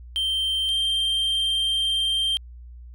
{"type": "tone pair in turn", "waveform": "triangle", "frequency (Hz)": [3136, 3161], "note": ["G7", "G7"], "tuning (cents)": [0, 14], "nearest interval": "unison", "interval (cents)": 14, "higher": "second", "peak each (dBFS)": [-20, -19], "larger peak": "second", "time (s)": [[0.16, 0.69], [0.69, 2.37]], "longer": "second", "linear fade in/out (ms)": 0, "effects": ["added 60 Hz sine -39 dBFS peak until 2.94 s"]}